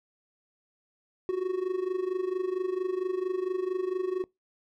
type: tone with amplitude modulation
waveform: triangle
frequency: 370 Hz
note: F#4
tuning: in tune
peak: -22 dBFS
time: 1.29-4.24 s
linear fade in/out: 0 ms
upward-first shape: sine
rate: 24.4 Hz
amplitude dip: 75%
effects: noise-tail reverb RT60 0.2 s tail -24 dB re dry